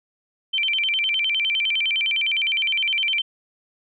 sine tone with vibrato, 2700 Hz, E7, 41 cents sharp, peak -19 dBFS, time 0.53-3.22 s, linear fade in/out 10 ms, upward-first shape square, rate 9.8 Hz, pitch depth 240 cents each way, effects none

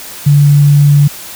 sine tone, 144.4 Hz, D3, 29 cents flat, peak -3 dBFS, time 0.26-1.08 s, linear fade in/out 10 ms, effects white hiss -28 dBFS RMS until 1.35 s

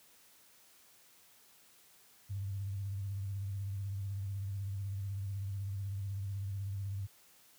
sine tone with vibrato, 98.6 Hz, G2, 11 cents sharp, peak -35 dBFS, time 2.29-7.07 s, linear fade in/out 20 ms, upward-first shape triangle, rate 16 Hz, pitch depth 68 cents each way, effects white hiss -63 dBFS RMS until 7.58 s + high-pass 60 Hz 12 dB/octave

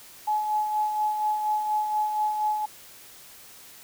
sine tone with tremolo, 850 Hz, G#5, 40 cents sharp, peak -21 dBFS, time 0.27-2.66 s, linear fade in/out 10 ms, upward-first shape sine, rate 4.2 Hz, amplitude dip 45%, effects white hiss -48 dBFS RMS until 3.83 s

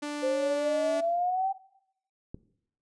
sawtooth tone with pitch glide, 293.7 to 288.7 Hz, D4 to D4, 0 to -30 cents, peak -28 dBFS, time 0.02-1.01 s, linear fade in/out 10 ms, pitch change -30 cents, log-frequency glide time 0.31-0.88 s
sine exponential sweep, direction up, 517 to 784 Hz, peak -25 dBFS, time 0.22-1.53 s, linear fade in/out 20 ms
click, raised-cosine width 3 ms, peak -26 dBFS, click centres 2.345 s
effects noise-tail reverb RT60 0.7 s tail -17 dB re dry + resampled to 22050 Hz

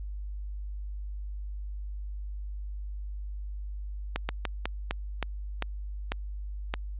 slowing click train, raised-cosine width 0.3 ms, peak -13 dBFS, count 9, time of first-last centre 4.16-6.739 s, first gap 130 ms, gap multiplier 1.25, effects added 50 Hz sine -34 dBFS peak until 6.99 s + resampled to 8000 Hz

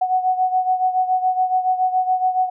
sine beating tone pair, 740 / 747.1 Hz, F#5 / F#5, 0 / +17 cents, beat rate 7.1 Hz, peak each -17 / -22 dBFS, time 0.01-2.5 s, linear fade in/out 10 ms, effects none

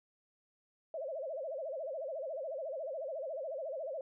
sine tone with vibrato, 587.3 Hz, D5, in tune, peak -37 dBFS, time 0.94-4.01 s, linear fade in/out 2 ms, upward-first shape sine, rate 14 Hz, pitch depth 220 cents each way, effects none

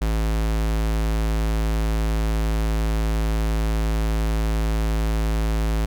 square tone, 54.3 Hz, A1, 22 cents flat, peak -20 dBFS, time 0.01-5.86 s, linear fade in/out 10 ms, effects none

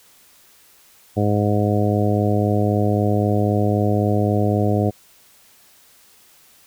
harmonic tone, 103.83 Hz, G#2, in tune, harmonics 1 / 2 / 3 / 4 / 5 / 6 / 7, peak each -19 / -22 / -24 / -25 / -26 / -27 / -27 dBFS, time 1.16-4.91 s, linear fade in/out 20 ms, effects white hiss -52 dBFS RMS until 6.66 s

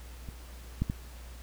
clicks, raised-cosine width 5 ms, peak -29 / -15 / -18 dBFS, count 3, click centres 0.288 / 0.82 / 0.899 s, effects added 60 Hz sine -44 dBFS peak until 1.42 s + pink hiss -53 dBFS RMS until 1.42 s

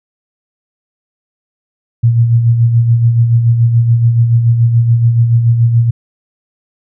sine tone with tremolo, 117 Hz, A#2, 7 cents sharp, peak -4 dBFS, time 2.03-5.91 s, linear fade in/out 10 ms, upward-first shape sine, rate 7 Hz, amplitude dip 50%, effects none

